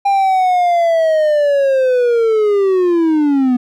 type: linear sweep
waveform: triangle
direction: down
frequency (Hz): 802 to 243.5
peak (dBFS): -8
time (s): 0.05-3.57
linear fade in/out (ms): 10
effects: none